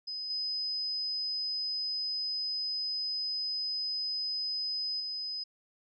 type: tone with level steps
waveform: sine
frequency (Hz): 5030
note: D#8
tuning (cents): +18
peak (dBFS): -35 / -31 / -34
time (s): 0.07-5.44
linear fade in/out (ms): 10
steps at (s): 0.3 / 5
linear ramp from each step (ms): 2
effects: none